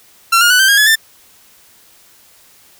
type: tone with pitch steps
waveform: sawtooth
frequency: 1360 / 1422.7 / 1488.2 / 1556.8 / 1628.6 / 1703.6 / 1782.1 Hz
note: F6 / F6 / F#6 / G6 / G#6 / G#6 / A6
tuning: -46 / +32 / +10 / -12 / -34 / +44 / +22 cents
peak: -4 dBFS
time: 0.32-0.957 s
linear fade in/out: 10 ms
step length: 91 ms
effects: white hiss -47 dBFS RMS until 2.79 s